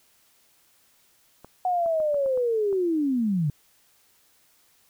clicks, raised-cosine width 1 ms, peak -29 dBFS, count 7, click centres 1.446 / 1.861 / 2.002 / 2.144 / 2.261 / 2.375 / 2.728 s
sine linear sweep, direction down, 740 to 138.59 Hz, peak -21 dBFS, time 1.65-3.5 s, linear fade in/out 2 ms
effects white hiss -62 dBFS RMS until 4.89 s

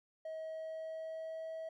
triangle tone with pitch glide, 637 to 645.1 Hz, D#5 to E5, +41 to -38 cents, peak -38 dBFS, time 0.25-1.69 s, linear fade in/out 5 ms, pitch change +21 cents, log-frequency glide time 0.38-1.5 s, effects tanh soft clip ceiling -34 dBFS

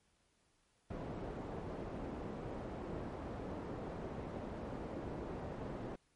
white low-pass noise, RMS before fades -44 dBFS, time 0.9-5.96 s, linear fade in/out 5 ms, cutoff 500 Hz, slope 12 dB/octave, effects pink hiss -75 dBFS RMS until 6.15 s + MP3 48 kbps

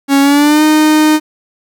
45% pulse tone with pitch glide, 277.2 to 307.6 Hz, C#4 to D#4, 0 to -20 cents, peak -6 dBFS, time 0.08-1.2 s, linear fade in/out 50 ms, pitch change +180 cents, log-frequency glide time 0.21-0.63 s, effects 8-bit

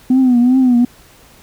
sine tone with vibrato, 250.9 Hz, B3, 28 cents sharp, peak -6 dBFS, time 0.1-0.85 s, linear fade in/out 5 ms, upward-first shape triangle, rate 2.6 Hz, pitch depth 100 cents each way, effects tanh soft clip ceiling -5 dBFS + pink hiss -45 dBFS RMS until 1.42 s

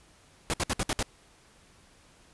pink noise bursts, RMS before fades -28 dBFS, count 6, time 0.5-1.027 s, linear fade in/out 0 ms, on 37 ms, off 61 ms, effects pink hiss -59 dBFS RMS until 2.33 s + resampled to 24000 Hz

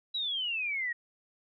sine exponential sweep, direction down, 3951 to 1864.7 Hz, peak -30 dBFS, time 0.14-0.93 s, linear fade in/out 10 ms, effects none

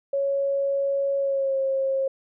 sine tone with pitch glide, 554.4 to 537.7 Hz, C#5 to C5, 0 to +47 cents, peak -21 dBFS, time 0.13-2.08 s, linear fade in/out 5 ms, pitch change -53 cents, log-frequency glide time 1.18-1.58 s, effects none

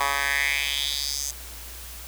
10% pulse tone with high-pass filter sweep, 140.2 Hz, C#3, 20 cents sharp, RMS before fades -26 dBFS, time 0-1.31 s, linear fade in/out 5 ms, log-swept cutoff 1100 to 6600 Hz, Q 3.5, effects added 60 Hz sine -41 dBFS peak until 2.07 s + white hiss -41 dBFS RMS until 2.07 s

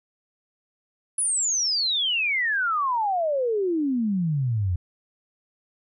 sine exponential sweep, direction down, 10280 to 84.8 Hz, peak -21 dBFS, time 1.18-4.76 s, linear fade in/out 5 ms, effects none

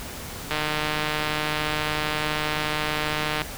click train, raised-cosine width 0.3 ms, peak -9 dBFS, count 443, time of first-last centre 0.51-3.418 s, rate 152 Hz, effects pink hiss -36 dBFS RMS until 3.57 s

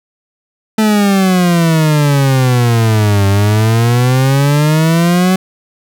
40% pulse exponential two-way sweep, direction down then up, 220 to 98 to 188.6 Hz, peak -7 dBFS, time 0.78-5.36 s, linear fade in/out 5 ms, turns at 3.27 s, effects none

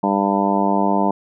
harmonic tone, 99.5 Hz, G2, 26 cents sharp, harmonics 2 / 3 / 4 / 5 / 6 / 7 / 8 / 9 / 10, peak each -20 / -23 / -26 / -29 / -26 / -23 / -30 / -21 / -27 dBFS, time 0.03-1.11 s, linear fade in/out 5 ms, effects none

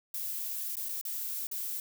violet noise with dropouts, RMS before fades -36 dBFS, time 0.14-1.8 s, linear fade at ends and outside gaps 2 ms, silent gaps 0.756-0.768 / 0.887-0.891 / 1.013-1.051 / 1.47-1.513 s, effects none

